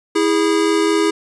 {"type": "tone pair together", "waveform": "square", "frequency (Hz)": [326.5, 411.1], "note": ["E4", "G#4"], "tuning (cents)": [-17, -18], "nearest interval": "major third", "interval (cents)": 399, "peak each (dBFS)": -17, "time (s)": [0.15, 1.11], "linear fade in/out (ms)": 10, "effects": ["resampled to 22050 Hz"]}